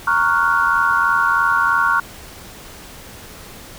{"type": "chord", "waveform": "sine", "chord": "Gb major seventh", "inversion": "first", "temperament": "equal", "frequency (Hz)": [932.3, 1108.7, 1396.9, 1480], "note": ["Bb5", "Db6", "F6", "Gb6"], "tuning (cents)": [0, 0, 0, 0], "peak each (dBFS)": [-22, -18, -17, -20], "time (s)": [0.07, 2], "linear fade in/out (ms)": 5, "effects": ["pink hiss -38 dBFS RMS until 3.78 s"]}